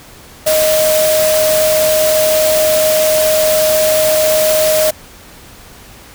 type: tone in noise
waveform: sine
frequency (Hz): 622.3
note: D#5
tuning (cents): 0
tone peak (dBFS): -10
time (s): 0.46-4.91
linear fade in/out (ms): 10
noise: white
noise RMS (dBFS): -17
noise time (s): 0.46-4.91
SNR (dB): +4
effects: pink hiss -38 dBFS RMS until 6.14 s